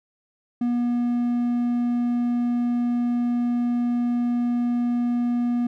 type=tone; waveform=triangle; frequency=241 Hz; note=B3; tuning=42 cents flat; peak=-18 dBFS; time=0.61-5.67 s; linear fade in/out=5 ms; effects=none